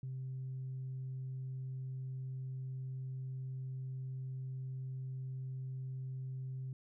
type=tone; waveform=sine; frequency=130.81 Hz; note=C3; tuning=in tune; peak=-38 dBFS; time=0.03-6.73 s; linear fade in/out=2 ms; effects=tanh soft clip ceiling -36 dBFS